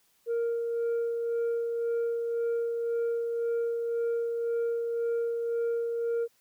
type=tone with tremolo; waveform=sine; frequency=466.2 Hz; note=A#4; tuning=in tune; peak=-23 dBFS; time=0.26-6.28 s; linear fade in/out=50 ms; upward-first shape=sine; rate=1.9 Hz; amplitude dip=40%; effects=tanh soft clip ceiling -25 dBFS + white hiss -68 dBFS RMS until 6.4 s